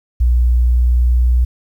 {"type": "tone with pitch glide", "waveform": "sine", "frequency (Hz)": [60.5, 61.03], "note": ["B1", "B1"], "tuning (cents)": [-35, -20], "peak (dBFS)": -9, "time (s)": [0.2, 1.45], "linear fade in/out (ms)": 10, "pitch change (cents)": 15, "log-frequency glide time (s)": [0.47, 1.28], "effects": ["8-bit"]}